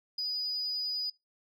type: tone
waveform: sine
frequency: 4945 Hz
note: D#8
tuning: 12 cents flat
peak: -30 dBFS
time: 0.18-1.1 s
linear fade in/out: 5 ms
effects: noise-tail reverb RT60 0.2 s tail -22 dB re dry + tanh soft clip ceiling -26 dBFS